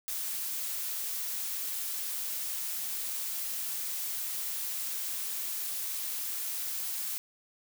blue noise, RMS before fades -35 dBFS, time 0.08-7.18 s, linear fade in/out 0 ms, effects none

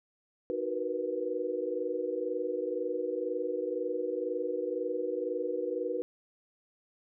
sine chord, B major seventh, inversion first, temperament equal with one note detuned, 311.1 / 370 / 471.9 / 493.9 Hz, D#4 / F#4 / A#4 / B4, 0 / 0 / +21 / 0 cents, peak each -39 / -36 / -36 / -34 dBFS, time 0.5-6.02 s, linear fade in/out 0 ms, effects none

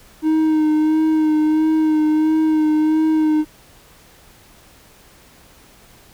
triangle tone with vibrato, 311.1 Hz, D#4, in tune, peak -11 dBFS, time 0.22-3.45 s, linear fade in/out 50 ms, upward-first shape sine, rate 1.5 Hz, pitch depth 24 cents each way, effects pink hiss -48 dBFS RMS until 6.13 s

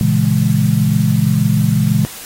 sine chord, A# half-diminished seventh, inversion none, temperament equal, 116.54 / 138.59 / 164.81 / 207.7 Hz, A#2 / C#3 / E3 / G#3, 0 / 0 / 0 / 0 cents, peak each -16 dBFS, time 0.01-2.05 s, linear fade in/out 0 ms, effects white hiss -32 dBFS RMS until 2.25 s + AAC 48 kbps

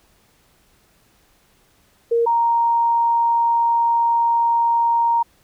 sine tone pair in turn, 466.2 / 932.4 Hz, A#4 / A#5, 0 / 0 cents, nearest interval octave, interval 1200 cents, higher second, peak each -14 dBFS, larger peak neither, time 2.11-2.26 / 2.26-5.23 s, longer second, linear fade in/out 10 ms, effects pink hiss -58 dBFS RMS until 5.43 s

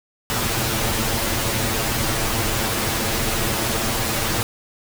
pink noise with comb filter, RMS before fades -22 dBFS, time 0.3-4.43 s, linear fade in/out 0 ms, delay 8.9 ms, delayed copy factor +0.8, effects none

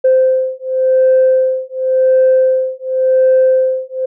sine beating tone pair, 519 / 519.91 Hz, C5 / C5, -14 / -11 cents, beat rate 0.91 Hz, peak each -11 dBFS, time 0.04-4.06 s, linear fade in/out 10 ms, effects tanh soft clip ceiling -3 dBFS

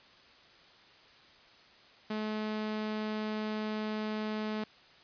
sawtooth tone, 214.8 Hz, A3, 41 cents flat, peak -29 dBFS, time 2.1-4.64 s, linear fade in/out 5 ms, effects white hiss -58 dBFS RMS until 5.03 s + resampled to 11025 Hz

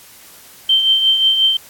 sine tone with tremolo, 3123 Hz, G7, 7 cents flat, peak -8 dBFS, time 0.69-1.57 s, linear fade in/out 5 ms, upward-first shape triangle, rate 5.6 Hz, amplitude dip 55%, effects white hiss -42 dBFS RMS until 1.69 s + AAC 64 kbps

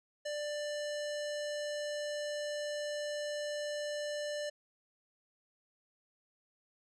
square tone with low-pass filter, 591 Hz, D5, 11 cents sharp, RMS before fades -38 dBFS, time 0.25-4.5 s, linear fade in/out 10 ms, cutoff 6700 Hz, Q 1.6, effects none

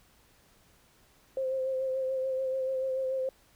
sine tone with vibrato, 525 Hz, C5, 6 cents sharp, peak -28 dBFS, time 1.37-3.29 s, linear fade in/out 2 ms, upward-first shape sine, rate 6.9 Hz, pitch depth 25 cents each way, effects pink hiss -63 dBFS RMS until 3.55 s

